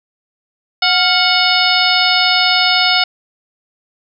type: harmonic tone with a mistuned harmonic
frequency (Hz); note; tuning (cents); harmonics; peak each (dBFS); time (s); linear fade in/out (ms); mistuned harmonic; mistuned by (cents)
734; F#5; -14; 1 / 2 / 3 / 4 / 5 / 6 / 7; -18 / -18 / -18 / -18 / -18 / -18 / -18; 0.82-3.04; 5; 2; -78
effects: none